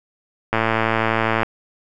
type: click train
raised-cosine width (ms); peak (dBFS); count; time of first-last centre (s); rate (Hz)
0.5; -3; 102; 0.53-1.432; 112
effects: none